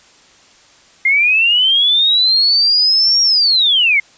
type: linear two-way sweep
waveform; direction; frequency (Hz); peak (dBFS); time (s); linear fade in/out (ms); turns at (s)
sine; up then down; 2093 to 5620 to 2093; -9; 1.05-4; 5; 3.22
effects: white hiss -47 dBFS RMS until 4.17 s + resampled to 16000 Hz

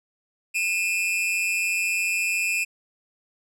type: tone pair together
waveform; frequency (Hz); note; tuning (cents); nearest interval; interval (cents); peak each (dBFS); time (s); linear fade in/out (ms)
45% pulse; 2451 / 2637; D#7 / E7; -27 / 0; minor second; 127; -25; 0.54-2.65; 20
effects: low-pass 12000 Hz 12 dB/octave

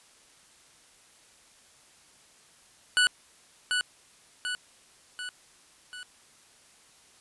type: tone with echo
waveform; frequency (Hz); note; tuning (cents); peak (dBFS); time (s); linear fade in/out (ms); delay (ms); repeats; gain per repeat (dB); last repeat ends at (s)
25% pulse; 1480; F#6; 0; -16; 2.97-3.07; 0; 740; 4; -5; 6.03
effects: white hiss -58 dBFS RMS until 7.2 s + resampled to 24000 Hz

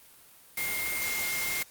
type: tone in noise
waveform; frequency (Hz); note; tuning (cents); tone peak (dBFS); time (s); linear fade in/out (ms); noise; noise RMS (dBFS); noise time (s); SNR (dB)
sine; 2123; C7; +25; -32; 0.57-1.63; 5; white; -33; 0.57-1.63; -2
effects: white hiss -55 dBFS RMS until 1.7 s + Opus 32 kbps

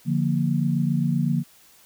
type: chord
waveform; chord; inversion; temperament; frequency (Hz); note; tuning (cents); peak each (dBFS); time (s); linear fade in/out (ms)
sine; Bb major; first; equal; 146.83 / 174.61 / 233.1; D3 / F3 / Bb3; 0 / 0 / 0; -23 / -24 / -25; 0.05-1.44; 50
effects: white hiss -54 dBFS RMS until 1.85 s

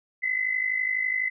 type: tone pair together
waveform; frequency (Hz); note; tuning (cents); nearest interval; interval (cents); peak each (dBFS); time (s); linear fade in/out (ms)
sine; 1989 / 2041; B6 / C7; +12 / -44; unison; 44; -29 / -25; 0.22-1.3; 20
effects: none

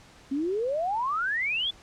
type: exponential sweep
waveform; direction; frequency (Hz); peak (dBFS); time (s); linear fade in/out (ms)
sine; up; 261.6 to 3520; -25; 0.31-1.71; 10
effects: pink hiss -53 dBFS RMS until 1.82 s + low-pass 7000 Hz 12 dB/octave

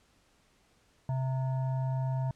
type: tone with frequency modulation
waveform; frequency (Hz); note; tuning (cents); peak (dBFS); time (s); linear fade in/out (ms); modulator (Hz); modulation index
sine; 130.81; C3; 0; -28; 1.09-2.31; 2; 790; 0.38
effects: pink hiss -67 dBFS RMS until 2.35 s + low-pass 9000 Hz 12 dB/octave

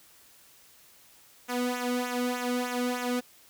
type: tone with flanger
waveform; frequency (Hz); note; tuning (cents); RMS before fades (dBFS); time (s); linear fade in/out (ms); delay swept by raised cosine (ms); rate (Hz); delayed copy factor
sawtooth; 246.9; B3; 0; -30; 1.48-3.21; 20; 0.21 to 1.21; 3.3; -0.75
effects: white hiss -57 dBFS RMS until 3.49 s

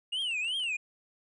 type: tone with vibrato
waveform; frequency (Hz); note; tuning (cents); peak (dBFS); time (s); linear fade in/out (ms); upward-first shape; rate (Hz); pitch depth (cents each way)
triangle; 2801; F7; +4; -28; 0.12-0.77; 10; triangle; 2.8; 270
type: clicks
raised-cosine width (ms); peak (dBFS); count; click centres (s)
0.2; -38; 6; 0.222 / 0.312 / 0.446 / 0.482 / 0.599 / 0.638
effects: resampled to 24000 Hz

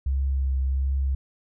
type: tone with vibrato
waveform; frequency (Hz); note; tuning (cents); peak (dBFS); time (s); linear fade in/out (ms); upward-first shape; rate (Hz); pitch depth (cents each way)
sine; 67; C2; +42; -21; 0.06-1.15; 5; triangle; 1.4; 25
effects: none

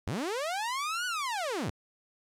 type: linear two-way sweep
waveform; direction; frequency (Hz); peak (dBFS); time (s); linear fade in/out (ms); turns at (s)
sawtooth; up then down; 69.3 to 1500 to 69.3; -27; 0.07-1.7; 0; 1.06
effects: low-pass 10000 Hz 12 dB/octave + 11-bit

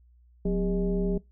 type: tone with frequency modulation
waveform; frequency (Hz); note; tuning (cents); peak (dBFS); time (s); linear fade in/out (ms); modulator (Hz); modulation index
sine; 182.9; F#3; -20; -23; 0.45-1.18; 5; 220; 1.1
effects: noise-tail reverb RT60 0.2 s tail -22 dB re dry + added 60 Hz sine -55 dBFS peak until 1.31 s

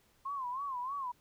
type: tone with vibrato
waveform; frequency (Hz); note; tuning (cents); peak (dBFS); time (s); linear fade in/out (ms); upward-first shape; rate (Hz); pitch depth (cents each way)
sine; 1053; C6; +11; -35; 0.25-1.12; 10; sine; 3.2; 140
effects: pink hiss -69 dBFS RMS until 1.2 s

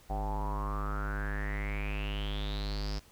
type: tone with low-pass filter sweep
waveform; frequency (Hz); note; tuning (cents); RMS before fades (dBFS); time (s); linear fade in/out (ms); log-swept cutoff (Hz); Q
square; 51; G#1; -31; -34; 0.09-3; 20; 750 to 5200; 9.5
effects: pink hiss -60 dBFS RMS until 3.11 s

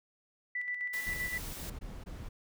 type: tone with tremolo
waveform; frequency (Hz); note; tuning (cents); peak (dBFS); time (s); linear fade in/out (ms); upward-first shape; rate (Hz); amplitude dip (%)
sine; 1975.5; B6; 0; -32; 0.55-1.38; 5; square; 7.7; 45
type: noise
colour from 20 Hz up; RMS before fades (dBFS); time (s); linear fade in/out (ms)
white; -45; 0.93-1.7; 5
type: noise bursts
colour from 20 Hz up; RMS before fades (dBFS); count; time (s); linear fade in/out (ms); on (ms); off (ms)
brown; -43; 5; 1.06-2.29; 10; 230; 20
effects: none

